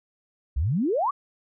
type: exponential sweep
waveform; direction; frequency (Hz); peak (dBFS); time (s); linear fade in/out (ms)
sine; up; 58.9 to 1206; -21; 0.56-1.11; 10
effects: none